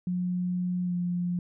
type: tone with pitch glide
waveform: sine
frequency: 179.7 to 176.51 Hz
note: F3 to F3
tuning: +50 to +19 cents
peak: -26 dBFS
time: 0.07-1.39 s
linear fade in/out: 2 ms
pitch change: -31 cents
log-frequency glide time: 0.84-0.94 s
effects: none